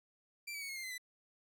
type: tone with pitch steps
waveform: sawtooth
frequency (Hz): 2349 / 2286 / 2225 / 2165 / 2107 / 2051 / 1995.9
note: D7 / D7 / C#7 / C#7 / C7 / C7 / B6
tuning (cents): 0 / -47 / +6 / -41 / +12 / -35 / +18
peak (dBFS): -38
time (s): 0.47-0.981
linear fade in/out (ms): 10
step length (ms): 73
effects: none